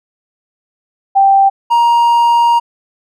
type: tone pair in turn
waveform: sine / triangle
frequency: 784 / 941 Hz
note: G5 / A#5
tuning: 0 / +16 cents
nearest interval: minor third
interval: 316 cents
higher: second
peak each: -5 dBFS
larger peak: neither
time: 1.15-1.5 / 1.7-2.6 s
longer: second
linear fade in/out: 20 ms
effects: none